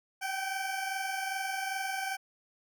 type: tone pair together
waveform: 20% pulse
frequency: 766.5 / 789 Hz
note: G5 / G5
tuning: -39 / +11 cents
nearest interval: minor second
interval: 50 cents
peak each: -29 / -33 dBFS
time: 0.21-2.17 s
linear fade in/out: 20 ms
effects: none